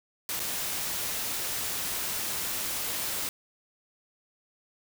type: noise with dropouts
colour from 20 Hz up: white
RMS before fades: -32 dBFS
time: 0.29-3.29 s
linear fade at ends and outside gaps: 1 ms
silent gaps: 0.395-0.401 s
effects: none